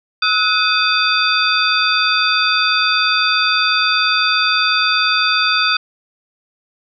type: tone cluster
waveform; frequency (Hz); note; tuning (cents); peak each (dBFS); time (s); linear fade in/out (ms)
sine; 1286 / 1469 / 2517 / 3565 / 4697; E6 / F#6 / D#7 / A7 / D8; -43 / -13 / +19 / +22 / -1; -19; 0.22-5.77; 5
effects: none